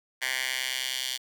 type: tone with high-pass filter sweep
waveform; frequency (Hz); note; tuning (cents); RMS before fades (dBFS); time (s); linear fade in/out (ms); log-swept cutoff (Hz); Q
10% pulse; 129.6; C3; -16; -31; 0.21-1.18; 20; 1900 to 3400; 1.8
effects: none